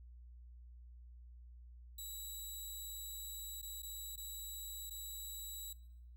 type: tone with dropouts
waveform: 10% pulse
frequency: 3907 Hz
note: B7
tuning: 19 cents flat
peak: -38 dBFS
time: 1.98-5.73 s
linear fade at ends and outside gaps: 5 ms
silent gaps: 3.616-3.627 / 3.821-3.83 / 4.159-4.176 / 4.898-4.907 s
effects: noise-tail reverb RT60 0.7 s tail -18 dB re dry + added 60 Hz sine -53 dBFS peak until 6.16 s